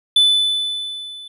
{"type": "tone with level ramp", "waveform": "triangle", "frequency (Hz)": 3499, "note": "A7", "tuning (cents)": -10, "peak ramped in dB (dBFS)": [-7, -32], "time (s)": [0.16, 1.28], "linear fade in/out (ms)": 5, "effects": ["resampled to 32000 Hz"]}